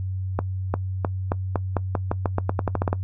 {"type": "accelerating click train", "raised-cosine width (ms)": 1, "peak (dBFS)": -8, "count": 17, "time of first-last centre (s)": [0.39, 2.929], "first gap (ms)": 350, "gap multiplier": 0.88, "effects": ["noise-tail reverb RT60 0.1 s tail -20 dB re dry", "added 94 Hz sine -25 dBFS peak until 3.03 s"]}